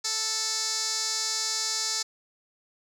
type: tone with band-pass filter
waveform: 15% pulse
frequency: 440 Hz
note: A4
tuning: in tune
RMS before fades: -29 dBFS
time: 0.04-2.03 s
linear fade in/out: 10 ms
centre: 5800 Hz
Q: 9.1
effects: none